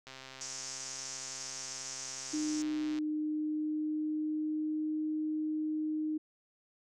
click train, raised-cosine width 0.2 ms, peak -30 dBFS, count 386, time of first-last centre 0.07-2.987 s, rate 132 Hz
white band-pass noise, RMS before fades -43 dBFS, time 0.41-2.62 s, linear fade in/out 0 ms, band 5200 to 6900 Hz, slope 48 dB/octave
sine tone with pitch glide, 304.9 to 309 Hz, D#4 to D#4, -35 to -12 cents, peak -31 dBFS, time 2.33-6.18 s, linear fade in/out 10 ms, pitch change +23 cents, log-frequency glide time 2.96-5.03 s
effects none

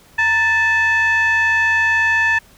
sine tone with frequency modulation, 1762 Hz, A6, 2 cents sharp, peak -11 dBFS, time 0.18-2.39 s, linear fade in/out 10 ms, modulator 838 Hz, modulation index 0.66, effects tanh soft clip ceiling -10 dBFS + pink hiss -49 dBFS RMS until 2.57 s

